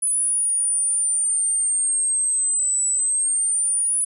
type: exponential two-way sweep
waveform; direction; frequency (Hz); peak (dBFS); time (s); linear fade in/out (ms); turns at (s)
sine; down then up; 9960 to 7902 to 9960; -18; 0.02-4.05; 10; 2.87
effects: none